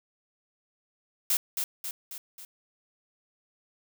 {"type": "noise with echo", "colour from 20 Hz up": "blue", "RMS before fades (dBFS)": -25, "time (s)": [1.3, 1.37], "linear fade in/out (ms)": 2, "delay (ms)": 270, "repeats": 4, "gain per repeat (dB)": -5, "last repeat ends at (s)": 2.45, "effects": []}